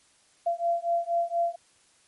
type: beating tone pair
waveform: sine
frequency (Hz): 682 / 686.2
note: F5 / F5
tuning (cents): -41 / -31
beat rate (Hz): 4.2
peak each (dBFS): -27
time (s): 0.46-1.56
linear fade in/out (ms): 10
effects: white hiss -62 dBFS RMS until 2.07 s + MP3 48 kbps